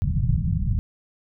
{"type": "low-pass noise", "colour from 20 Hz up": "white", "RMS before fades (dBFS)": -22, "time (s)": [0.02, 0.79], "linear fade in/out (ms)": 0, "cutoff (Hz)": 170, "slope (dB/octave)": 48, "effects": []}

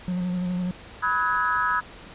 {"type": "tone with vibrato", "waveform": "triangle", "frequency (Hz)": 180, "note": "F#3", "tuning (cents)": -47, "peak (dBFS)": -22, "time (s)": [0.08, 0.71], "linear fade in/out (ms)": 0, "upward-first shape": "square", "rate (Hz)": 12, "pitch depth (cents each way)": 21}
{"type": "chord", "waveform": "sine", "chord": "G# minor seventh", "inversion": "first", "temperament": "equal with one note detuned", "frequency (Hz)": [987.8, 1275.8, 1480, 1661.2], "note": ["B5", "D#6", "F#6", "G#6"], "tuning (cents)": [0, 43, 0, 0], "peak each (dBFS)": [-27, -24, -29, -27], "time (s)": [1.02, 1.81], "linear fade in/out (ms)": 20}
{"effects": ["pink hiss -44 dBFS RMS until 2.14 s", "resampled to 8000 Hz"]}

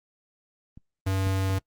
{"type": "clicks", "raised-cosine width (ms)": 5, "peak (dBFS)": [-33, -23], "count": 2, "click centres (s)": [0.775, 1.27]}
{"type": "tone", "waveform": "square", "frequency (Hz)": 95.8, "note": "G2", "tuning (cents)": -39, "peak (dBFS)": -24, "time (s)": [1.06, 1.59], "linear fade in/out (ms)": 10}
{"effects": ["noise-tail reverb RT60 0.1 s tail -25 dB re dry", "Opus 24 kbps"]}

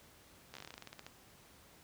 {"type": "slowing click train", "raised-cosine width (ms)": 0.2, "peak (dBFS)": -30, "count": 16, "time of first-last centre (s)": [0.54, 1.065], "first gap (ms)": 13, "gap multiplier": 1.13, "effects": ["pink hiss -61 dBFS RMS until 1.83 s", "high-pass 60 Hz 12 dB/octave"]}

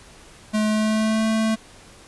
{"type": "tone with pitch glide", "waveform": "square", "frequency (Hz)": [214.2, 220.7], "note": ["A3", "A3"], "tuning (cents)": [-46, 5], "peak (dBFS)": -19, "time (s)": [0.53, 1.56], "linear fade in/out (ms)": 20, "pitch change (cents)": 51, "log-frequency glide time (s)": [0.67, 1.26], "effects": ["pink hiss -47 dBFS RMS until 2.07 s", "resampled to 24000 Hz"]}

